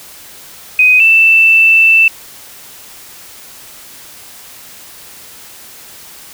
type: tone pair in turn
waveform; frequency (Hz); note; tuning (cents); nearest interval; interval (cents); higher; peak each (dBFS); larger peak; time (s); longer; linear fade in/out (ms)
sine; 2505 / 2659; D#7 / E7; +11 / +14; minor second; 103; second; -4; neither; 0.79-1 / 1-2.08; second; 2
effects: white hiss -35 dBFS RMS until 6.33 s